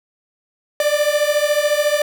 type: beating tone pair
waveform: 45% pulse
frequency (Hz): 585 / 599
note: D5 / D5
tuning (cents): -7 / +34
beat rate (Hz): 14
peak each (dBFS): -18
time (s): 0.8-2.02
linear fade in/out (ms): 2
effects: none